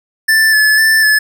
square tone with vibrato, 1745 Hz, A6, 15 cents flat, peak -8 dBFS, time 0.28-1.19 s, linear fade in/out 10 ms, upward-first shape square, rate 2 Hz, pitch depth 21 cents each way, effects none

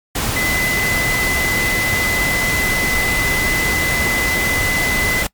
sine tone in noise, 2019 Hz, B6, 38 cents sharp, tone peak -17 dBFS, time 0.36-5.23 s, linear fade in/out 5 ms, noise pink, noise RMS -20 dBFS, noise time 0.15-5.27 s, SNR 0 dB, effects noise-tail reverb RT60 0.1 s tail -23 dB re dry + MP3 96 kbps

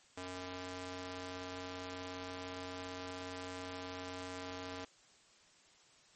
square tone with high-pass filter, 91.4 Hz, F#2, 21 cents flat, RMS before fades -45 dBFS, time 0.17-4.85 s, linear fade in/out 5 ms, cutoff 280 Hz, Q 0.54, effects white hiss -65 dBFS RMS until 6.15 s + MP3 32 kbps

